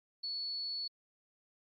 sine tone, 4417 Hz, C#8, 7 cents flat, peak -36 dBFS, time 0.23-0.88 s, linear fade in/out 10 ms, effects AAC 64 kbps

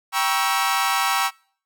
sawtooth chord, G diminished seventh, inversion none, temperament equal with one note detuned, 784 / 951.4 / 1108.7 / 1318.5 Hz, G5 / Bb5 / Db6 / Fb6, 0 / +35 / 0 / 0 cents, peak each -21 dBFS, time 0.12-1.31 s, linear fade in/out 50 ms, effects noise-tail reverb RT60 0.5 s tail -25 dB re dry

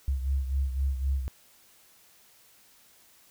sine beating tone pair, 67 / 70.9 Hz, C2 / C#2, +42 / +40 cents, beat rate 3.9 Hz, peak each -26 / -33 dBFS, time 0.08-1.28 s, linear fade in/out 0 ms, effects white hiss -59 dBFS RMS until 3.3 s

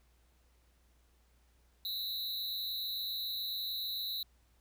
square tone with amplitude modulation, 3951 Hz, B7, in tune, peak -32 dBFS, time 1.85-4.23 s, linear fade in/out 2 ms, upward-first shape sine, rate 227 Hz, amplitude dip 95%, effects added 60 Hz sine -66 dBFS peak until 4.6 s + pink hiss -73 dBFS RMS until 4.6 s

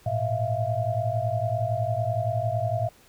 sine tone cluster, 107.4 / 118.2 / 647 / 694 Hz, A2 / A#2 / E5 / F5, -41 / +24 / -32 / -11 cents, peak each -29 dBFS, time 0.06-2.89 s, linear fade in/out 5 ms, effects pink hiss -56 dBFS RMS until 3.08 s

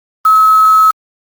sine tone with quantisation, 1287 Hz, E6, 42 cents flat, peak -4 dBFS, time 0.25-0.91 s, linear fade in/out 5 ms, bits 4, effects Opus 32 kbps

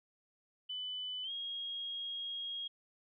sine tone with pitch glide, 3000 to 3272 Hz, F#7 to G#7, +23 to -26 cents, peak -38 dBFS, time 0.69-2.68 s, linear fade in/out 10 ms, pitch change +151 cents, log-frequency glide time 1.23-1.31 s, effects none

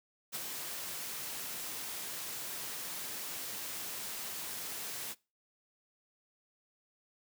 white noise with ADSR envelope, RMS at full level -37 dBFS, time 0.32-5.15 s, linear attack 31 ms, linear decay 28 ms, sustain -4 dB, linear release 36 ms, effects noise-tail reverb RT60 0.3 s tail -23 dB re dry + high-pass 100 Hz 12 dB/octave

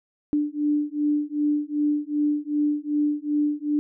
sine beating tone pair, 294.5 / 297.1 Hz, D4 / D4, +5 / +20 cents, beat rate 2.6 Hz, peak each -24 dBFS, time 0.33-3.79 s, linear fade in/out 0 ms, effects none

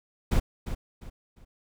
brown noise with echo, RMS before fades -22 dBFS, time 0.31-0.4 s, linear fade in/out 10 ms, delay 350 ms, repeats 3, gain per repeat -10 dB, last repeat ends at 1.45 s, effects none

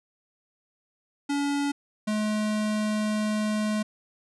square tone pair in turn, 284.4 / 213.1 Hz, C#4 / G#3, +45 / +45 cents, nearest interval perfect fourth, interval 500 cents, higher first, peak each -25 dBFS, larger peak neither, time 1.29-1.72 / 2.07-3.83 s, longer second, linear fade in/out 10 ms, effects resampled to 24000 Hz

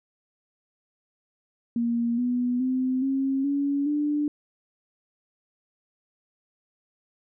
sine tone with pitch steps, 235 / 246 / 257.5 / 269.5 / 282.1 / 295.2 Hz, A#3 / B3 / C4 / C#4 / C#4 / D4, +14 / -7 / -28 / -49 / +30 / +9 cents, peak -22 dBFS, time 1.76-4.28 s, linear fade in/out 2 ms, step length 420 ms, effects none

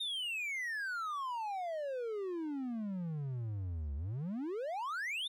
triangle exponential two-way sweep, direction down then up, 3729 to 68.2 to 3729 Hz, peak -34 dBFS, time 0-5.28 s, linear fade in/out 10 ms, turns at 3.95 s, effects none

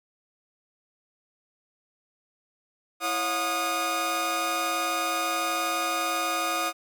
sawtooth tone cluster, 331.2 / 550 / 721 / 1232 Hz, E4 / C#5 / F#5 / D#6, +8 / -14 / -45 / -17 cents, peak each -32 / -32 / -27 / -24 dBFS, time 3-6.73 s, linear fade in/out 50 ms, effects none

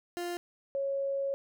30% pulse / sine tone pair in turn, 349.6 / 551 Hz, F4 / C#5, +2 / -11 cents, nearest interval minor sixth, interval 787 cents, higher second, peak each -31 / -29 dBFS, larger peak second, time 0.17-0.37 / 0.75-1.34 s, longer second, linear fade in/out 0 ms, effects none

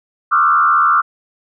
sine tone with frequency modulation, 1272 Hz, D#6, 38 cents sharp, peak -9 dBFS, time 0.31-1.02 s, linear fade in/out 20 ms, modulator 76.7 Hz, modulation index 1.9, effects none

